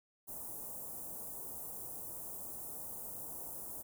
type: band-stop noise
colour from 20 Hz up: white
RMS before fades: -45 dBFS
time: 0.27-3.83 s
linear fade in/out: 20 ms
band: 900 to 8900 Hz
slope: 24 dB/octave
effects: none